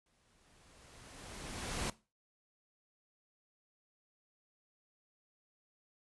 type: noise with exponential growth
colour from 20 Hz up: pink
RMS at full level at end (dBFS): -36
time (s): 0.06-1.9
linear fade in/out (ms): 2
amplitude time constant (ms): 400
effects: noise-tail reverb RT60 0.3 s tail -19 dB re dry + resampled to 24000 Hz